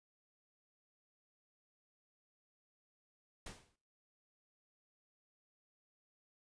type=noise with exponential decay; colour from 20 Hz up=pink; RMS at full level=-45 dBFS; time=3.46-3.76 s; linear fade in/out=5 ms; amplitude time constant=65 ms; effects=noise-tail reverb RT60 0.5 s tail -22 dB re dry + resampled to 22050 Hz